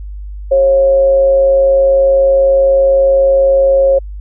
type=tone with frequency modulation; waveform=sine; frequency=543 Hz; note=C#5; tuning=36 cents flat; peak=-6 dBFS; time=0.51-3.99 s; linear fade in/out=10 ms; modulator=156 Hz; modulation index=0.2; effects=added 50 Hz sine -23 dBFS peak until 4.2 s